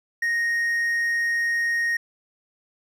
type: tone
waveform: triangle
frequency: 1864.7 Hz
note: A#6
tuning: in tune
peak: -19 dBFS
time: 0.22-1.97 s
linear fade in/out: 5 ms
effects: none